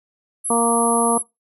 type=tone; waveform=sine; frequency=10860 Hz; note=F9; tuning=50 cents flat; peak=-21 dBFS; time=0.44-1.23 s; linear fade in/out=20 ms
type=harmonic tone; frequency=233.1 Hz; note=A#3; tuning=in tune; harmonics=1 / 2 / 3 / 4 / 5; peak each=-21 / -21 / -23 / -23 / -23 dBFS; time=0.5-1.18 s; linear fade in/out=5 ms
effects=noise-tail reverb RT60 0.2 s tail -20 dB re dry